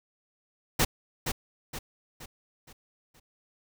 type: noise with echo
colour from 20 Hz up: pink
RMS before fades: -22 dBFS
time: 0.79-0.85 s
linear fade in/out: 10 ms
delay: 470 ms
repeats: 5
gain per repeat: -7 dB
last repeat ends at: 3.2 s
effects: none